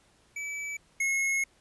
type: tone pair in turn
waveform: square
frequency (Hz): 2300 / 2171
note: D7 / C#7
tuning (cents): -37 / -37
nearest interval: minor second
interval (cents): 100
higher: first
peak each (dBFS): -34 / -26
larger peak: second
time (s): 0.36-0.77 / 1-1.44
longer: second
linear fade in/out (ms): 5
effects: pink hiss -64 dBFS RMS until 1.6 s + resampled to 24000 Hz

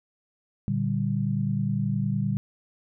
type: chord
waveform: sine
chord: G minor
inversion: first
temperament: equal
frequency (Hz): 116.54 / 146.83 / 196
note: Bb2 / D3 / G3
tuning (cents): 0 / 0 / 0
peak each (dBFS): -28 / -28 / -27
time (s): 0.68-2.37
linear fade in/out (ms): 0
effects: none

